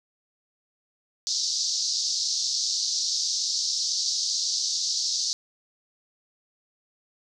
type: band-pass noise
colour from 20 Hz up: white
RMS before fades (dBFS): -27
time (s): 1.27-5.33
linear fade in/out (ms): 0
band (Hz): 4200 to 6100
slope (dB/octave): 48
effects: none